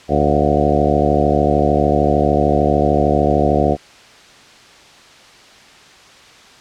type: harmonic tone with a mistuned harmonic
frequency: 73.3 Hz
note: D2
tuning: 3 cents flat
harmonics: 1 / 2 / 3 / 4 / 5 / 6 / 7 / 8 / 9 / 10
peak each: -21 / -21 / -21 / -21 / -21 / -21 / -21 / -21 / -21 / -21 dBFS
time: 0.08-3.77 s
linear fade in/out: 50 ms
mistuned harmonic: 9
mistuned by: +63 cents
effects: white hiss -43 dBFS RMS until 6.6 s + low-pass 5000 Hz 12 dB/octave